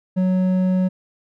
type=tone with hard clipping; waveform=sine; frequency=185 Hz; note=F#3; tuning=in tune; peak=-17 dBFS; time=0.16-0.89 s; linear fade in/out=20 ms; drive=6 dB; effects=none